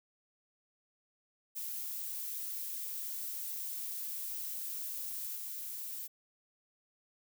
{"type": "noise with level steps", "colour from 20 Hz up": "violet", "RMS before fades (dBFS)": [-40, -42], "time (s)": [1.55, 6.08], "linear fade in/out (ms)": 20, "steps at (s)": 5.35, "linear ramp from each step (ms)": 5, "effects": []}